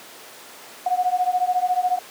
sine beating tone pair, 721 / 735 Hz, F#5 / F#5, -45 / -12 cents, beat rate 14 Hz, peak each -21 dBFS, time 0.86-1.99 s, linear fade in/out 5 ms, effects pink hiss -41 dBFS RMS until 2.1 s + high-pass 400 Hz 12 dB/octave

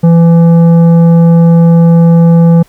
sine tone with tanh clipping, 167.7 Hz, E3, 30 cents sharp, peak -3 dBFS, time 0.03-2.63 s, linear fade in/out 10 ms, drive 10 dB, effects pink hiss -46 dBFS RMS until 2.68 s

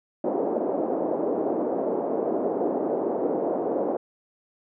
pink band-pass noise, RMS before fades -26 dBFS, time 0.24-3.97 s, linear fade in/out 5 ms, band 290 to 670 Hz, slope 24 dB/octave, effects none

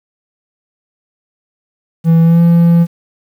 triangle tone with pitch glide, 164.81 to 169.64 Hz, E3 to E3, 0 to +50 cents, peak -3 dBFS, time 2.04-2.87 s, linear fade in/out 50 ms, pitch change +50 cents, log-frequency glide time 2.22-2.41 s, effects 7-bit

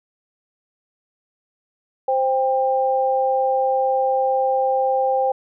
sine tone pair together, 523.3 / 794.5 Hz, C5 / G5, 0 / +23 cents, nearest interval perfect fifth, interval 723 cents, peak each -19 / -19 dBFS, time 2.08-5.32 s, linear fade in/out 5 ms, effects none

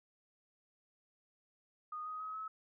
sine tone with pitch steps, 1234 / 1252.7 / 1271.6 / 1290.9 Hz, D#6 / D#6 / D#6 / E6, -15 / +11 / +37 / -37 cents, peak -40 dBFS, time 1.92-2.48 s, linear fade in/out 5 ms, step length 140 ms, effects none

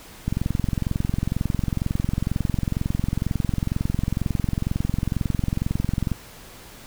click train, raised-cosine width 5 ms, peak -10 dBFS, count 130, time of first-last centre 0.28-6.117 s, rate 22.1 Hz, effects pink hiss -44 dBFS RMS until 6.86 s

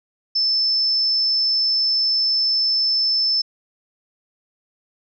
sine tone, 5274 Hz, E8, in tune, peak -16 dBFS, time 0.35-3.42 s, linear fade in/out 10 ms, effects none

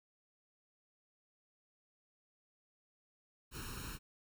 pink noise with comb filter, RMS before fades -45 dBFS, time 3.51-3.99 s, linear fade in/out 50 ms, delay 0.73 ms, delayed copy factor +0.9, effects none

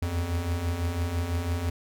square beating tone pair, 81 / 87 Hz, E2 / F2, -30 / -6 cents, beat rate 6 Hz, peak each -34 / -28 dBFS, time 0.02-1.7 s, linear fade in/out 5 ms, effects none

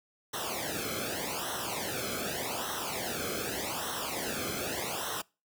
pink noise with flanger, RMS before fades -35 dBFS, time 0.33-5.22 s, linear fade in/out 10 ms, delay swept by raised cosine 0.42 to 1.09 ms, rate 0.84 Hz, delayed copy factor -0.9, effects noise-tail reverb RT60 0.3 s tail -25 dB re dry + high-pass 60 Hz 12 dB/octave

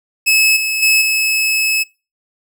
sawtooth tone with level steps, 2590 Hz, E7, 31 cents flat, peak -6 / -13 / -6 / -10 dBFS, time 0.26-1.84 s, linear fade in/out 20 ms, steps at 0.56 / 0.82 / 1.01 s, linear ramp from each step 10 ms, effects noise-tail reverb RT60 0.3 s tail -24 dB re dry

